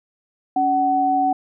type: tone pair together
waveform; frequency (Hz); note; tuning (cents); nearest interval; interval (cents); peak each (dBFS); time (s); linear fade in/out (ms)
sine; 281.1 / 751; C#4 / F#5; +24 / +26; octave + perfect fourth; 1702; -23 / -16; 0.56-1.33; 5
effects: none